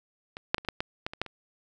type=clicks; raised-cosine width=0.3 ms; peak=-22 / -6 / -18 / -28 / -10 / -13 / -15 / -23 / -12 / -26 dBFS; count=10; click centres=0.369 / 0.545 / 0.582 / 0.649 / 0.687 / 0.805 / 1.065 / 1.135 / 1.216 / 1.263 s; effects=none